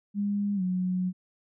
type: tone with pitch glide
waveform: sine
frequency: 203.2 to 183.13 Hz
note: G#3 to F#3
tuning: -38 to -18 cents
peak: -25 dBFS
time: 0.14-1.13 s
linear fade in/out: 50 ms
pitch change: -180 cents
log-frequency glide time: 0.55-0.62 s
effects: none